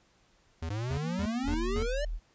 square tone bursts, 81.7 Hz, E2, 15 cents flat, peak -33 dBFS, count 5, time 0.62-1.83 s, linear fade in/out 5 ms, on 74 ms, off 210 ms
square exponential sweep, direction up, 99.4 to 609 Hz, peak -32 dBFS, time 0.7-2.05 s, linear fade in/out 5 ms
sine tone with vibrato, 233.1 Hz, A#3, in tune, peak -36 dBFS, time 1.01-1.87 s, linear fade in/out 50 ms, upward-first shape sine, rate 2.2 Hz, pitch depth 14 cents each way
sine tone, 40 Hz, D#1, 49 cents sharp, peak -31 dBFS, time 1.43-2.2 s, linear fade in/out 50 ms
effects pink hiss -66 dBFS RMS until 2.34 s + resampled to 16000 Hz

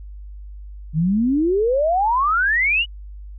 sine exponential sweep, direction up, 147.9 to 2986 Hz, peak -15 dBFS, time 0.93-2.86 s, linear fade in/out 50 ms, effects added 50 Hz sine -33 dBFS peak until 3.38 s

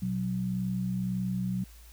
sine tone pair together, 124.01 / 185.8 Hz, B2 / F#3, +8 / +7 cents, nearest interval perfect fifth, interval 699 cents, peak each -34 / -29 dBFS, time 0.02-1.64 s, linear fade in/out 5 ms, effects added 56 Hz sine -49 dBFS peak until 1.92 s + white hiss -57 dBFS RMS until 1.92 s

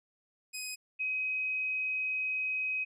15% pulse / sine tone pair in turn, 2515 / 2528 Hz, D#7 / D#7, +18 / +27 cents, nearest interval unison, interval 9 cents, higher second, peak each -30 / -30 dBFS, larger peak neither, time 0.53-0.76 / 0.99-2.85 s, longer second, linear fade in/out 20 ms, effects none

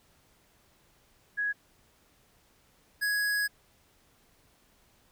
sine / square tone pair in turn, 1667 / 1667 Hz, G#6 / G#6, +6 / +6 cents, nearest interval unison, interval 0 cents, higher neither, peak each -27 / -27 dBFS, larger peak neither, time 1.37-1.53 / 3.01-3.48 s, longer second, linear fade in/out 20 ms, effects pink hiss -65 dBFS RMS until 5.11 s

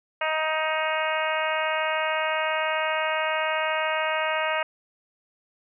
harmonic tone, 313.7 Hz, D#4, 14 cents sharp, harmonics 2 / 3 / 4 / 5 / 6 / 7 / 8 / 9, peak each -28 / -30 / -31 / -32 / -33 / -33 / -34 / -35 dBFS, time 0.21-4.63 s, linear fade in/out 5 ms, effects none

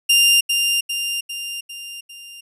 sawtooth tone with echo, 2794 Hz, F7, in tune, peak -8 dBFS, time 0.09-0.41 s, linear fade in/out 10 ms, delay 400 ms, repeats 5, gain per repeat -5 dB, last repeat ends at 2.41 s, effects resampled to 32000 Hz

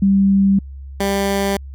sine / 15% pulse tone pair in turn, 196 / 197.93 Hz, G3 / G3, 0 / +17 cents, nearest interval unison, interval 17 cents, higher second, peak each -10 / -10 dBFS, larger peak neither, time 0.02-0.59 / 1-1.57 s, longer neither, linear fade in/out 5 ms, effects added 68 Hz sine -30 dBFS peak until 1.74 s

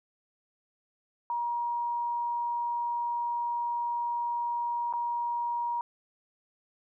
sine tone with dropouts, 950 Hz, A#5, 33 cents sharp, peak -28 dBFS, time 1.3-5.81 s, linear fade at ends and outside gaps 1 ms, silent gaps 4.927-4.936 s, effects none

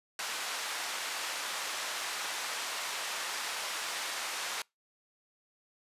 pink band-pass noise, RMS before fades -37 dBFS, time 0.19-4.62 s, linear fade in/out 2 ms, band 950 to 8700 Hz, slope 12 dB/octave, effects noise-tail reverb RT60 0.2 s tail -26 dB re dry + resampled to 32000 Hz

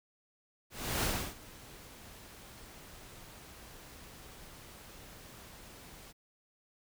pink noise with ADSR envelope, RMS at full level -31 dBFS, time 0.7-6.13 s, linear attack 330 ms, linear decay 310 ms, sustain -21 dB, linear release 25 ms, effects none

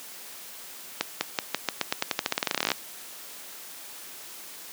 accelerating click train, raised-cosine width 0.2 ms, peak -6 dBFS, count 25, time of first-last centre 1.01-2.717 s, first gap 200 ms, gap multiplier 0.89, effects white hiss -43 dBFS RMS until 4.72 s + high-pass 200 Hz 12 dB/octave

